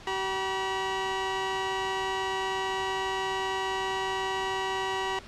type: tone pair together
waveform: 20% pulse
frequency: 382.2 / 963 Hz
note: G4 / B5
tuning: -44 / -44 cents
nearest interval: octave + major third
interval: 1600 cents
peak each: -26 / -26 dBFS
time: 0.07-5.19 s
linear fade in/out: 2 ms
effects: pink hiss -47 dBFS RMS until 5.27 s + low-pass 5000 Hz 12 dB/octave